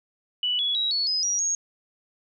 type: tone with pitch steps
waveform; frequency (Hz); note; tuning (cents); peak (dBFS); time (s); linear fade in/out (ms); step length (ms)
sine; 2960 / 3381 / 3861 / 4409 / 5036 / 5751 / 6569; F#7 / G#7 / B7 / C#8 / D#8 / F8 / G#8; 0 / +30 / -40 / -10 / +20 / +50 / -20; -22; 0.43-1.55; 2; 160
effects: none